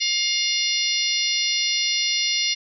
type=harmonic tone; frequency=708 Hz; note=F5; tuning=23 cents sharp; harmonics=3 / 4 / 5 / 6 / 7 / 8; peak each=-27 / -27 / -27 / -27 / -27 / -27 dBFS; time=0-2.55 s; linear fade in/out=20 ms; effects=none